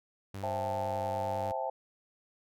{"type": "tone", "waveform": "sawtooth", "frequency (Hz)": 98, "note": "G2", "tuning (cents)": 0, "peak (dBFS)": -35, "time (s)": [0.34, 1.52], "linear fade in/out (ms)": 5}
{"type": "chord", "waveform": "sine", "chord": "A minor seventh", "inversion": "first", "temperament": "just", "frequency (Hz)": [528, 660, 792, 880], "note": ["C5", "E5", "G5", "A5"], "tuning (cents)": [16, 2, 18, 0], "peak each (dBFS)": -37, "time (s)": [0.43, 1.7], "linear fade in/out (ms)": 5}
{"effects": []}